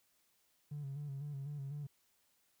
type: tone with vibrato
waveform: triangle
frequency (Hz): 141.9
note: C#3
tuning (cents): +41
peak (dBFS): -37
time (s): 0.71-1.87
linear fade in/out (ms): 10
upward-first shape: square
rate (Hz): 4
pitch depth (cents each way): 57
effects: tanh soft clip ceiling -37 dBFS + white hiss -75 dBFS RMS until 2.6 s